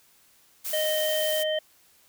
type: noise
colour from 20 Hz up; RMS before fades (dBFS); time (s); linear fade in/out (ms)
blue; -32; 0.64-1.44; 20
type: harmonic tone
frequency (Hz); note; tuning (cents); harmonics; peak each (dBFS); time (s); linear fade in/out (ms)
620; D#5; -6; 1 / 3 / 5; -25 / -35 / -31; 0.73-1.59; 5
effects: white hiss -60 dBFS RMS until 2.08 s

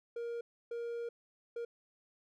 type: tone bursts at uneven times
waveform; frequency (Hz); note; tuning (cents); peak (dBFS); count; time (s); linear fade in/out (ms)
triangle; 469.9; A#4; +14; -35; 3; 0.16-0.41 / 0.71-1.09 / 1.56-1.65; 5
effects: none

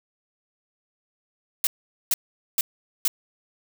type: noise bursts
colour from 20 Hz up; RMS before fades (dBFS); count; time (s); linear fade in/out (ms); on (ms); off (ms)
blue; -21; 4; 1.64-3.08; 2; 30; 440
effects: none

